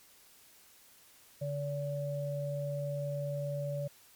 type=tone pair together; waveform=sine; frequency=143.4 / 573.6 Hz; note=D3 / D5; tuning=-41 / -41 cents; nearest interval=2 octaves; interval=2400 cents; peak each=-35 / -36 dBFS; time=1.41-3.88 s; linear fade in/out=10 ms; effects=white hiss -60 dBFS RMS until 4.15 s + MP3 96 kbps